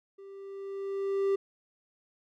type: tone with level ramp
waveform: triangle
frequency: 393 Hz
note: G4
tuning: 4 cents sharp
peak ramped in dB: -44 to -21 dBFS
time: 0.18-1.36 s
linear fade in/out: 10 ms
effects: none